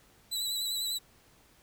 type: tone with vibrato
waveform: sawtooth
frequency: 3950 Hz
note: B7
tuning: in tune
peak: -28 dBFS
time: 0.31-0.99 s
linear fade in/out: 20 ms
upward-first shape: triangle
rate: 10 Hz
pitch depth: 47 cents each way
effects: pink hiss -62 dBFS RMS until 1.62 s